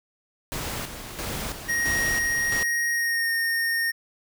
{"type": "noise with tremolo", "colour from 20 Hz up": "pink", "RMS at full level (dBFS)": -31, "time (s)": [0.52, 2.63], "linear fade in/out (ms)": 0, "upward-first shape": "square", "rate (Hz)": 1.5, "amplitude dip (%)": 55}
{"type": "tone with pitch glide", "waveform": "square", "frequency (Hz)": [1875, 1840.7], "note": ["A#6", "A#6"], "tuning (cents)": [10, -22], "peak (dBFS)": -23, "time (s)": [1.68, 3.92], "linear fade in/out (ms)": 20, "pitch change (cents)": -32, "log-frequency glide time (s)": [2.93, 3.31]}
{"effects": []}